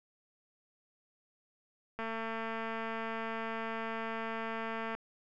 click train, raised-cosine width 0.5 ms, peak -24 dBFS, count 667, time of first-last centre 1.99-4.95 s, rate 225 Hz, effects none

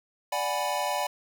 square chord, G# half-diminished seventh, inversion second, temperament equal, 587.3 / 740 / 830.6 / 987.8 Hz, D5 / F#5 / G#5 / B5, 0 / 0 / 0 / 0 cents, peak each -33 dBFS, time 0.32-1.07 s, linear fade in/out 5 ms, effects 9-bit

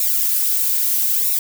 violet noise with flanger, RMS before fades -18 dBFS, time 0-1.39 s, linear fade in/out 2 ms, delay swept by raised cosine 0.63 to 4.33 ms, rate 0.77 Hz, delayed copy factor -0.85, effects none

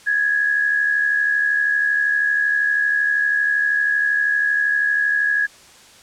sine tone pair together, 1664 / 1736.7 Hz, G#6 / A6, +3 / -23 cents, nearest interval minor second, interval 74 cents, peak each -16 / -25 dBFS, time 0.06-5.47 s, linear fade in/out 20 ms, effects white hiss -46 dBFS RMS until 6.02 s + low-pass 8000 Hz 12 dB/octave

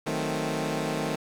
15% pulse chord, D# diminished seventh, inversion none, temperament equal, 155.56 / 185 / 220 / 261.6 Hz, D#3 / F#3 / A3 / C4, 0 / 0 / 0 / 0 cents, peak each -25 / -31 / -26 / -28 dBFS, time 0.06-1.16 s, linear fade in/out 10 ms, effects low-pass 11000 Hz 12 dB/octave + 8-bit

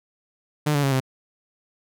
sawtooth tone with pitch steps, 150 / 143.47 / 137.23 / 131.26 Hz, D3 / D3 / C#3 / C3, +37 / -40 / -17 / +6 cents, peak -15 dBFS, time 0.66-1.004 s, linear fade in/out 10 ms, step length 86 ms, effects none

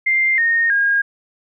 sine tone with pitch steps, 2097 / 1846.8 / 1626.4 Hz, C7 / A#6 / G#6, +3 / -17 / -37 cents, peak -13 dBFS, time 0.06-1.02 s, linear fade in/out 10 ms, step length 320 ms, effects none

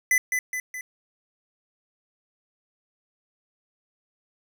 square tone with echo, 2008 Hz, B6, 28 cents sharp, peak -18 dBFS, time 0.11-0.18 s, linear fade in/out 2 ms, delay 210 ms, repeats 3, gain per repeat -5 dB, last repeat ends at 0.81 s, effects none

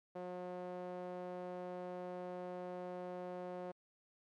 sawtooth tone with band-pass filter, 180 Hz, F#3, 47 cents flat, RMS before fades -45 dBFS, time 0.15-3.72 s, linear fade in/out 10 ms, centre 570 Hz, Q 1.8, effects MP3 96 kbps

